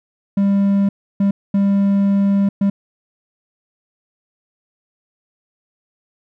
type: tone bursts at uneven times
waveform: triangle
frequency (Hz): 198.7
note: G3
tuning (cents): +24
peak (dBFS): -10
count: 4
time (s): 0.37-0.89 / 1.2-1.31 / 1.54-2.49 / 2.61-2.7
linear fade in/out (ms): 5
effects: none